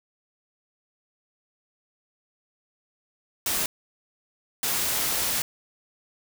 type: noise bursts at uneven times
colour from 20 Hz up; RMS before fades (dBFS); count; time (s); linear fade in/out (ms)
white; -26; 2; 3.46-3.66 / 4.63-5.42; 2
effects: none